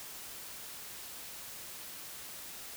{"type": "silence", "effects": ["white hiss -46 dBFS RMS until 2.76 s"]}